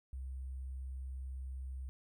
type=tone with sample-and-hold; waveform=sine; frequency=65.41 Hz; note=C2; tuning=in tune; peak=-40 dBFS; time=0.13-1.89 s; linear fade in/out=0 ms; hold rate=8820 Hz; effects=none